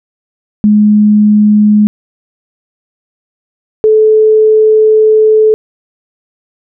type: tone pair in turn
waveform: sine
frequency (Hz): 210 / 433.8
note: G#3 / A4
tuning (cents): +19 / -25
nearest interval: octave + minor second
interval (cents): 1256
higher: second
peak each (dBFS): -3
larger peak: neither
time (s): 0.64-1.87 / 3.84-5.54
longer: second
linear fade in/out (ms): 0
effects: none